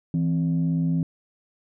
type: tone pair together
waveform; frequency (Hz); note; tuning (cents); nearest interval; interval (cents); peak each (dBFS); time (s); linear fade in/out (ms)
sine; 164.8 / 261.6; E3 / C4; 0 / 0; minor sixth; 800; -20 / -26; 0.14-1.03; 2
effects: tanh soft clip ceiling -15 dBFS